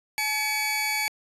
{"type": "tone pair together", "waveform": "sawtooth", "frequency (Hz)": [854, 2265], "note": ["G#5", "C#7"], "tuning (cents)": [48, 37], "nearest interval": "octave + perfect fourth", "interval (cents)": 1689, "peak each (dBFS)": [-27, -22], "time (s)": [0.18, 1.08], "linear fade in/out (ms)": 0, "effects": ["resampled to 32000 Hz"]}